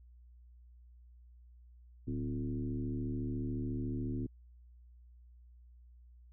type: tone with frequency modulation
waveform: sine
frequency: 185 Hz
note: F#3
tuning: in tune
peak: -34 dBFS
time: 2.07-4.27 s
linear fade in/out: 10 ms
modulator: 74 Hz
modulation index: 1.9
effects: added 60 Hz sine -55 dBFS peak until 6.32 s